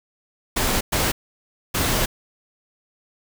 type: noise bursts at uneven times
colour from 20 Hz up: pink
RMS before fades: -21 dBFS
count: 3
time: 0.56-0.81 / 0.92-1.12 / 1.74-2.06 s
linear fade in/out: 10 ms
effects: none